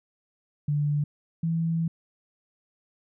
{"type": "tone pair in turn", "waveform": "sine", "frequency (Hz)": [146.83, 164.8], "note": ["D3", "E3"], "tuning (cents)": [0, 0], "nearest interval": "major second", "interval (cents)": 200, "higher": "second", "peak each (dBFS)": [-22, -23], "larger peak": "first", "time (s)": [[0.68, 1.04], [1.43, 1.88]], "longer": "second", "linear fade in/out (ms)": 5, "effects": []}